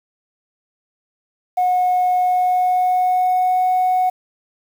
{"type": "tone with pitch glide", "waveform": "sine", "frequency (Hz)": [728, 737.3], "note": ["F#5", "F#5"], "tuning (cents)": [-28, -6], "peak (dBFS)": -12, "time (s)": [1.57, 4.1], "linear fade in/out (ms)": 10, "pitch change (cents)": 22, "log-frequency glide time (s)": [2.22, 3.71], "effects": ["tanh soft clip ceiling -11 dBFS", "7-bit"]}